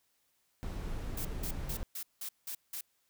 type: noise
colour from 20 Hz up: brown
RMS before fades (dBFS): -38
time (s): 0.63-1.83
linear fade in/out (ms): 0
type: noise bursts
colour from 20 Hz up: blue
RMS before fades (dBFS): -40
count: 7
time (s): 1.17-2.81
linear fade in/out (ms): 5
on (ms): 80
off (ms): 180
effects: white hiss -75 dBFS RMS until 3.09 s